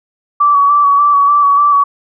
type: tone with vibrato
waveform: sine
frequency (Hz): 1147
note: D6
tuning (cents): -41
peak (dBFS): -6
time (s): 0.4-1.84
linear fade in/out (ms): 10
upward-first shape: square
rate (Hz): 3.4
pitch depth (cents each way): 26
effects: none